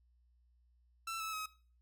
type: tone with pitch steps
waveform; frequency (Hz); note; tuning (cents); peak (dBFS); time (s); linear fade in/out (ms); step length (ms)
sawtooth; 1336 / 1304 / 1272.7; E6 / E6 / D#6; +23 / -19 / +39; -35; 1.07-1.46; 5; 130
effects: noise-tail reverb RT60 0.4 s tail -18 dB re dry + added 60 Hz sine -67 dBFS peak until 1.81 s